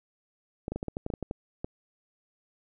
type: clicks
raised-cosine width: 2 ms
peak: -19 dBFS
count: 12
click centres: 0.681 / 0.72 / 0.76 / 0.829 / 0.883 / 0.969 / 1.064 / 1.102 / 1.138 / 1.227 / 1.311 / 1.645 s
effects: none